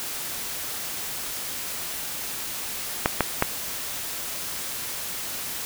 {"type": "clicks", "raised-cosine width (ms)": 0.5, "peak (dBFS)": -3, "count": 3, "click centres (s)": [3.059, 3.207, 3.424], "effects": ["white hiss -32 dBFS RMS until 5.65 s"]}